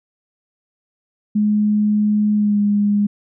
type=tone with pitch glide; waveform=sine; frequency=210 to 205.3 Hz; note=G#3 to G#3; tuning=+19 to -20 cents; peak=-13 dBFS; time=1.35-3.07 s; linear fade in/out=10 ms; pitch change=-39 cents; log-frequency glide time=2.35-2.59 s; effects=none